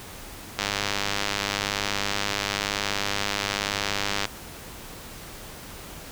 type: click train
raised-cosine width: 0.2 ms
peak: -7 dBFS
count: 371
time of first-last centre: 0.59-4.253 s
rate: 101 Hz
effects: pink hiss -41 dBFS RMS until 6.11 s